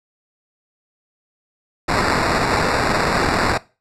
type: noise with sample-and-hold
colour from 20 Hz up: white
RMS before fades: -18 dBFS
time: 1.88-3.58 s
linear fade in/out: 10 ms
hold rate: 3150 Hz
effects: noise-tail reverb RT60 0.3 s tail -20 dB re dry + low-pass 7000 Hz 12 dB/octave